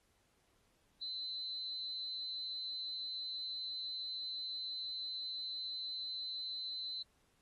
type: tone with amplitude modulation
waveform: sine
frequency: 4047 Hz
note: B7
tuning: 42 cents sharp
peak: -37 dBFS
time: 1.01-7.03 s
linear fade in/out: 10 ms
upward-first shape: sine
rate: 246 Hz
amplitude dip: 55%
effects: pink hiss -75 dBFS RMS until 7.41 s + AAC 32 kbps